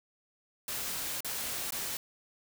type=noise with dropouts; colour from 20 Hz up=white; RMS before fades=-36 dBFS; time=0.68-1.97 s; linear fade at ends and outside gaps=2 ms; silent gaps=1.206-1.246 / 1.707-1.722 s; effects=none